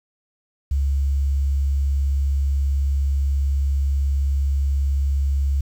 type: tone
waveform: sine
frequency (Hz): 69.3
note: C#2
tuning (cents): 0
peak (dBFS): -17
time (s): 0.71-5.61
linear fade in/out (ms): 5
effects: 8-bit